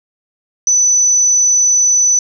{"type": "tone", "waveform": "sine", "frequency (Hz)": 5990, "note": "F#8", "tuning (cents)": 20, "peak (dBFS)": -8, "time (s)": [0.67, 2.19], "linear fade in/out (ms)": 2, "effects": []}